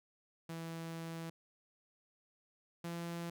sawtooth tone pair in turn, 164.81 / 170.03 Hz, E3 / F3, 0 / -46 cents, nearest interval minor second, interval 54 cents, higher second, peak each -38 / -36 dBFS, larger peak second, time 0.49-1.3 / 2.84-3.3 s, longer first, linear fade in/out 5 ms, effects none

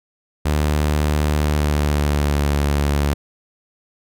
sawtooth tone with pitch glide, 75 to 72.03 Hz, D2 to D2, +37 to -33 cents, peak -12 dBFS, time 0.45-3.14 s, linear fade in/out 10 ms, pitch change -70 cents, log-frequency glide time 1.39-2.52 s, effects none

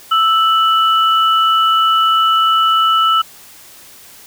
sine tone pair together, 1318.5 / 2960 Hz, E6 / F#7, 0 / 0 cents, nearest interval octave + major second, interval 1400 cents, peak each -10 / -17 dBFS, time 0.11-3.22 s, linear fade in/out 10 ms, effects white hiss -40 dBFS RMS until 4.26 s

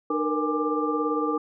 sine tone cluster, 303.2 / 459.2 / 476.8 / 825 / 1185 Hz, D#4 / A#4 / A#4 / G#5 / D6, -45 / -26 / +39 / -12 / +15 cents, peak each -27 / -29 / -31 / -35 / -28 dBFS, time 0.1-1.38 s, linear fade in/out 5 ms, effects none

